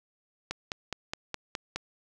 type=click train; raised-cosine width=0.2 ms; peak=-15 dBFS; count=7; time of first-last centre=0.51-1.76 s; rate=4.8 Hz; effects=none